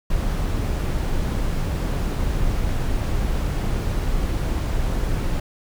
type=noise; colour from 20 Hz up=brown; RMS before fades=-22 dBFS; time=0.1-5.4 s; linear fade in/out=5 ms; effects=none